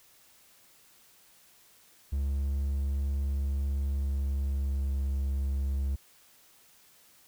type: tone with pitch glide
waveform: triangle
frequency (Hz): 69.3 to 68.27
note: C#2 to C#2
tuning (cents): 0 to -26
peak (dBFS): -25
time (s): 2.12-5.96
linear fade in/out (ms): 10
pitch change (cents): -26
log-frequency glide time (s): 3.76-5.06
effects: white hiss -60 dBFS RMS until 7.27 s